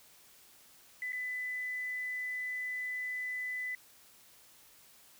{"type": "tone with dropouts", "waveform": "triangle", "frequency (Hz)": 2000, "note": "B6", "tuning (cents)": 21, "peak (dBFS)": -31, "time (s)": [1.02, 3.75], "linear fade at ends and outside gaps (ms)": 2, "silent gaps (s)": [1.122, 1.13], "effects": ["tanh soft clip ceiling -33 dBFS", "white hiss -60 dBFS RMS until 5.19 s"]}